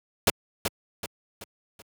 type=noise with echo; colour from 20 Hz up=pink; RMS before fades=-19 dBFS; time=0.27-0.3 s; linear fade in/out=2 ms; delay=380 ms; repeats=4; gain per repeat=-7 dB; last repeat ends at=1.82 s; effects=high-pass 100 Hz 12 dB/octave